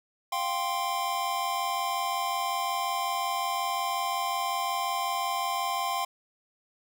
square chord, F suspended second, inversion none, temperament equal, 698.5 / 784 / 1046.5 Hz, F5 / G5 / C6, 0 / 0 / 0 cents, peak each -35 / -33 / -31 dBFS, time 0.32-6.05 s, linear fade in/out 5 ms, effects none

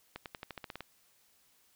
accelerating click train, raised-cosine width 0.3 ms, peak -25 dBFS, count 10, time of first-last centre 0.16-0.807 s, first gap 98 ms, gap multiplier 0.92, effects white hiss -68 dBFS RMS until 1.75 s

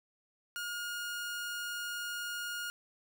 sawtooth tone, 1428 Hz, F6, 38 cents sharp, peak -33 dBFS, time 0.56-2.7 s, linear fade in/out 0 ms, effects none

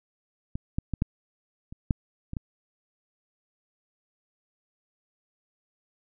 clicks, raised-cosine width 5 ms, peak -19 / -14 / -16 / -11 / -28 / -10 / -22 / -19 dBFS, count 8, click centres 0.555 / 0.785 / 0.937 / 1.021 / 1.725 / 1.908 / 2.334 / 2.368 s, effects none

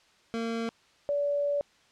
25% pulse / sine tone pair in turn, 228.9 / 575 Hz, A#3 / D5, -31 / -37 cents, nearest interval octave + major third, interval 1594 cents, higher second, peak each -26 / -25 dBFS, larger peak second, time 0.34-0.69 / 1.09-1.61 s, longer second, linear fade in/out 0 ms, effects white hiss -62 dBFS RMS until 1.91 s + low-pass 5000 Hz 12 dB/octave

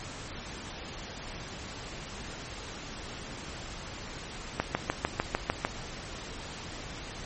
click train, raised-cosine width 0.5 ms, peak -10 dBFS, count 8, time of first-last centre 4.6-5.649 s, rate 6.67 Hz, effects pink hiss -41 dBFS RMS until 7.25 s + MP3 32 kbps

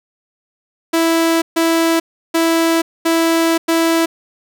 sawtooth tone bursts at uneven times, 329.6 Hz, E4, in tune, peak -8 dBFS, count 5, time 0.93-1.42 / 1.56-2 / 2.34-2.82 / 3.05-3.58 / 3.68-4.06 s, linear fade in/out 10 ms, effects none

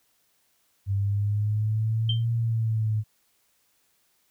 sine exponential two-way sweep, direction up then down, 98 to 116.54 to 106.8 Hz, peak -22 dBFS, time 0.86-3.04 s, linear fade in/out 50 ms, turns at 2.32 s
sine tone with exponential decay, 3136 Hz, G7, in tune, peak -23 dBFS, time 2.09-2.25 s, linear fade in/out 5 ms, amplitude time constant 33 ms
effects white hiss -68 dBFS RMS until 4.3 s

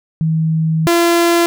sine / sawtooth tone pair in turn, 160 / 341.2 Hz, D#3 / F4, +49 / -40 cents, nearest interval octave + minor second, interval 1311 cents, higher second, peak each -12 / -6 dBFS, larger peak second, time 0.21-0.87 / 0.87-1.46 s, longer first, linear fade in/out 0 ms, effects none

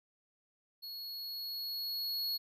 square tone with level ramp, 4339 Hz, C#8, 38 cents flat, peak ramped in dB -43 to -33 dBFS, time 0.82-2.38 s, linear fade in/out 20 ms, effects none

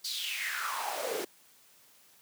pink noise with high-pass filter sweep, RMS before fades -35 dBFS, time 0.04-1.25 s, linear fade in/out 10 ms, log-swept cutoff 4700 to 360 Hz, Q 5.5, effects white hiss -61 dBFS RMS until 2.21 s + high-pass 100 Hz 12 dB/octave

